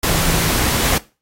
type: tone in noise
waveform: sine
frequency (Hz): 164.81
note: E3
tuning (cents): 0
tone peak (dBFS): -22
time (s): 0.09-0.52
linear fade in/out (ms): 5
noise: pink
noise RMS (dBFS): -17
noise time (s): 0.03-0.98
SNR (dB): -8
effects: noise-tail reverb RT60 0.3 s tail -19 dB re dry + AAC 48 kbps